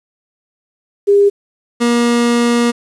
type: tone pair in turn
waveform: sine / 30% pulse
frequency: 403.4 / 237.8 Hz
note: G4 / A#3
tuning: +50 / +35 cents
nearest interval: major sixth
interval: 915 cents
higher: first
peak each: -6 / -8 dBFS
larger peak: first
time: 1.07-1.3 / 1.8-2.72 s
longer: second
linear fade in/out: 20 ms
effects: resampled to 24000 Hz + 7-bit